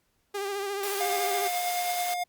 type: tone with vibrato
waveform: sawtooth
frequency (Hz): 399.4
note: G4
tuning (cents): +32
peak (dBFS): -26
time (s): 0.34-1.48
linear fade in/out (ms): 10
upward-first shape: sine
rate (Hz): 14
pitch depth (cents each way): 44
type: high-pass noise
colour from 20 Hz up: white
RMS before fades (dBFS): -35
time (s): 0.83-2.14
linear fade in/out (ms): 2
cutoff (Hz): 380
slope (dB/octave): 48
type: tone with tremolo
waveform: square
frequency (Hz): 711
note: F5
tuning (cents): +31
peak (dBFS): -27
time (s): 1-2.24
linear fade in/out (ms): 10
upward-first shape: triangle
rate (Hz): 9.2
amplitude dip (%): 35
effects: pink hiss -72 dBFS RMS until 2.28 s + Opus 48 kbps